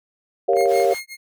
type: chord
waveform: sine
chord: G half-diminished seventh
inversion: none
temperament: equal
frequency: 392 / 466.2 / 554.4 / 698.5 Hz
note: G4 / Bb4 / Db5 / F5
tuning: 0 / 0 / 0 / 0 cents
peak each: -20 dBFS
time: 0.48-0.94 s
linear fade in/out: 10 ms
type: clicks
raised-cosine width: 0.5 ms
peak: -24 dBFS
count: 10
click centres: 0.534 / 0.568 / 0.609 / 0.657 / 0.722 / 0.759 / 0.8 / 0.849 / 0.91 / 0.946 s
type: tone with tremolo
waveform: sawtooth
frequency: 2142 Hz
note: C7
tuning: 40 cents sharp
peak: -24 dBFS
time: 0.55-1.17 s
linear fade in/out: 50 ms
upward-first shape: sine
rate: 5.3 Hz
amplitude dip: 100%
type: high-pass noise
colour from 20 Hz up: pink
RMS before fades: -40 dBFS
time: 0.66-1.01 s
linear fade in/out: 50 ms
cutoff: 810 Hz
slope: 24 dB/octave
effects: none